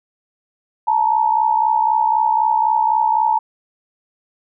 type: tone pair together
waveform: sine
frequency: 872 / 935.9 Hz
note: A5 / A#5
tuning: -16 / +7 cents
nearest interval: minor second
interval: 123 cents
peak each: -15 / -17 dBFS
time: 0.87-3.39 s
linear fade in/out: 10 ms
effects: none